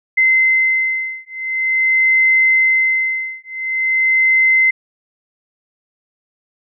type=beating tone pair; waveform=sine; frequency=2064 / 2064.46 Hz; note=C7 / C7; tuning=-24 / -24 cents; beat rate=0.46 Hz; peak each=-15 dBFS; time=0.17-4.71 s; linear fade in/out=10 ms; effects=none